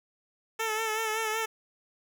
10% pulse tone with vibrato, 440 Hz, A4, in tune, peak -20 dBFS, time 0.59-1.46 s, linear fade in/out 10 ms, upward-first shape sine, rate 5.3 Hz, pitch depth 41 cents each way, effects none

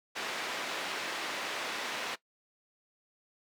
white band-pass noise, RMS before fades -37 dBFS, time 0.15-2.16 s, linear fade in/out 20 ms, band 300 to 3000 Hz, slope 12 dB/octave, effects noise-tail reverb RT60 0.1 s tail -18 dB re dry

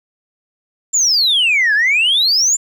sine exponential two-way sweep, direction down then up, 7330 to 1629 to 7330 Hz, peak -9 dBFS, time 0.93-2.57 s, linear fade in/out 20 ms, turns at 1.74 s, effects tanh soft clip ceiling -8 dBFS + 8-bit

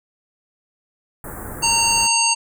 pink band-stop noise, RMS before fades -32 dBFS, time 1.24-2.07 s, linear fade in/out 2 ms, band 1800 to 8300 Hz, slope 48 dB/octave
harmonic tone, 919 Hz, A#5, 25 cents flat, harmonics 1 / 3 / 5 / 7 / 9, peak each -21 / -21 / -21 / -21 / -21 dBFS, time 1.62-2.35 s, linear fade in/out 20 ms
effects none

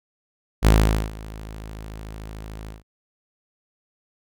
sawtooth tone with ADSR envelope, 53.5 Hz, A1, 48 cents flat, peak -7 dBFS, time 0.62-2.83 s, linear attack 43 ms, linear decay 440 ms, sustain -23 dB, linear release 140 ms, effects none

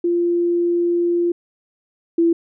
sine tone pair in turn, 346 / 335.8 Hz, F4 / E4, -16 / +32 cents, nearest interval minor second, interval 52 cents, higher first, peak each -15 / -12 dBFS, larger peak second, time 0.04-1.32 / 2.18-2.33 s, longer first, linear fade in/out 5 ms, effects none

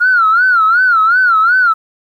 sine tone with vibrato, 1396.9 Hz, F6, in tune, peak -6 dBFS, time 0-1.74 s, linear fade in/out 20 ms, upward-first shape sine, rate 2.7 Hz, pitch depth 150 cents each way, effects tanh soft clip ceiling -2 dBFS + 8-bit

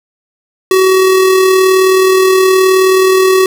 square tone with amplitude modulation, 377.1 Hz, F#4, 33 cents sharp, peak -5 dBFS, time 0.71-3.46 s, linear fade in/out 2 ms, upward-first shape sine, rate 39 Hz, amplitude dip 30%, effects 7-bit

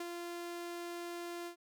sawtooth tone with ADSR envelope, 345.7 Hz, F4, 18 cents flat, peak -34 dBFS, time 0-1.56 s, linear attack 5 ms, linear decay 30 ms, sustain -3 dB, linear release 95 ms, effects none

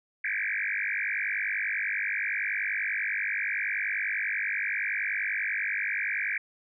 sine tone with frequency modulation, 1975.5 Hz, B6, in tune, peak -27 dBFS, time 0.24-6.38 s, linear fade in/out 5 ms, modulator 50.4 Hz, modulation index 7.8, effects none

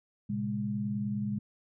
sine tone cluster, 115.7 / 134.9 / 205.7 Hz, A#2 / C#3 / G#3, -13 / -47 / -16 cents, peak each -37 / -39 / -31 dBFS, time 0.29-1.39 s, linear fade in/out 10 ms, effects none

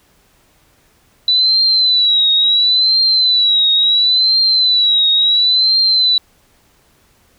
sine tone with vibrato, 3962 Hz, B7, 5 cents sharp, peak -9 dBFS, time 1.28-6.18 s, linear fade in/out 2 ms, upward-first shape triangle, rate 0.72 Hz, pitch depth 99 cents each way, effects pink hiss -54 dBFS RMS until 7.38 s

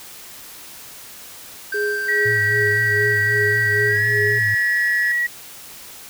triangle tone with pitch glide, 1568 to 1719.8 Hz, G6 to A6, 0 to -40 cents, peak -20 dBFS, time 1.72-5.12 s, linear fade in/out 5 ms, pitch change +160 cents, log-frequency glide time 3.86-4.06 s
sine tone with tremolo, 415.3 Hz, G#4, in tune, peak -20 dBFS, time 1.74-4.39 s, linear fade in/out 5 ms, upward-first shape sine, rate 2.5 Hz, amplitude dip 80%
sine tone, 1923 Hz, B6, 47 cents flat, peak -17 dBFS, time 2.08-5.27 s, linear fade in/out 10 ms
sine tone with vibrato, 109.6 Hz, A2, 6 cents flat, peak -24 dBFS, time 2.25-4.55 s, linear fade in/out 10 ms, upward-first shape sine, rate 3.9 Hz, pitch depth 82 cents each way
effects white hiss -39 dBFS RMS until 6.09 s

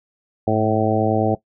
harmonic tone with a mistuned harmonic, 109.3 Hz, A2, 11 cents flat, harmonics 1 / 2 / 3 / 4 / 5 / 6 / 7, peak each -23 / -23 / -23 / -23 / -23 / -23 / -23 dBFS, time 0.47-1.35 s, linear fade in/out 5 ms, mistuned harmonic 1, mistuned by -48 cents, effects noise-tail reverb RT60 0.1 s tail -18 dB re dry

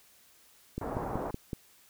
click train, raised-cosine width 3 ms, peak -21 dBFS, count 5, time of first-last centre 0.78-1.532 s, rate 5.32 Hz
white low-pass noise, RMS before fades -36 dBFS, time 0.81-1.31 s, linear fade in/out 5 ms, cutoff 980 Hz, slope 24 dB/octave
effects white hiss -61 dBFS RMS until 1.89 s

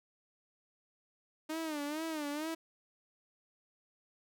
sawtooth tone with vibrato, 306.1 Hz, D#4, 28 cents flat, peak -32 dBFS, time 1.49-2.55 s, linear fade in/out 10 ms, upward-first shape sine, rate 2.2 Hz, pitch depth 110 cents each way, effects none

